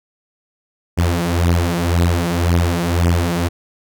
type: beating tone pair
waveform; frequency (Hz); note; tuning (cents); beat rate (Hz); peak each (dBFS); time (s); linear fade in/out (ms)
sawtooth; 85 / 86.9; F2 / F2; -46 / -8; 1.9; -13; 0.97-3.49; 20
effects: none